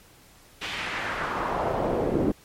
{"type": "noise with band-pass filter sweep", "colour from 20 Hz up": "brown", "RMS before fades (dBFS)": -27, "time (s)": [0.61, 2.32], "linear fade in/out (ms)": 10, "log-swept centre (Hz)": [3200, 320], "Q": 1.8, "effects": ["pink hiss -54 dBFS RMS until 2.44 s", "MP3 64 kbps"]}